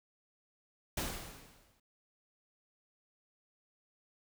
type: noise with exponential decay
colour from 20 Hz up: pink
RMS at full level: -34 dBFS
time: 0.97-1.8 s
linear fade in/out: 5 ms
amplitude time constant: 180 ms
effects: none